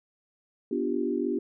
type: chord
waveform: sine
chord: G dominant seventh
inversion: first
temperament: equal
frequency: 246.9 / 293.7 / 349.2 / 392 Hz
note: B3 / D4 / F4 / G4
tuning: 0 / 0 / 0 / 0 cents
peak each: -31 dBFS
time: 0.71-1.39 s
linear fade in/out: 5 ms
effects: none